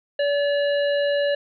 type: harmonic tone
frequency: 573 Hz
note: D5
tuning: 43 cents flat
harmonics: 1 / 3 / 5 / 7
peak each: -19 / -29 / -33 / -36 dBFS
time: 0.19-1.35 s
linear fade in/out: 5 ms
effects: none